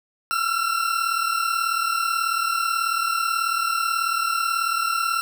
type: tone pair together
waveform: 40% pulse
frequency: 1335.7 / 1374 Hz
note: E6 / F6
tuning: +22 / -29 cents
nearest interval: unison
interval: 49 cents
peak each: -23 dBFS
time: 0.31-5.21 s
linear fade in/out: 0 ms
effects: none